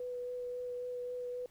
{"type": "tone with vibrato", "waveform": "sine", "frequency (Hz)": 493.9, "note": "B4", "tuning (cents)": 0, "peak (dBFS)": -37, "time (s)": [0, 1.46], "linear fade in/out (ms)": 2, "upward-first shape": "sine", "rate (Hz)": 3.7, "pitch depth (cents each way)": 10, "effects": ["pink hiss -67 dBFS RMS until 1.5 s"]}